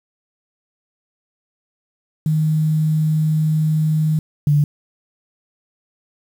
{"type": "tone pair in turn", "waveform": "sine", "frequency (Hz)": [155.56, 146.67], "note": ["D#3", "D3"], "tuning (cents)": [0, -2], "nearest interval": "minor second", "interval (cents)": 102, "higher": "first", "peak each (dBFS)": [-14, -11], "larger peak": "second", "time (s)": [[2.26, 4.19], [4.47, 4.64]], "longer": "first", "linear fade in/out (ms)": 2, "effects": ["7-bit"]}